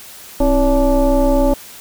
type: tone with frequency modulation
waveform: sine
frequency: 268.3 Hz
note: C4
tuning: 44 cents sharp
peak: -10 dBFS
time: 0.4-1.54 s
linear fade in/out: 5 ms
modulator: 300 Hz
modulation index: 1.5
effects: white hiss -37 dBFS RMS until 1.8 s